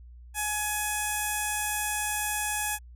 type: tone with notch filter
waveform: 5% pulse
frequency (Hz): 842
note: G#5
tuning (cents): +24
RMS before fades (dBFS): -30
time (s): 0.34-2.79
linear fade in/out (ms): 50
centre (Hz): 4400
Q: 0.78
effects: added 60 Hz sine -45 dBFS peak until 2.95 s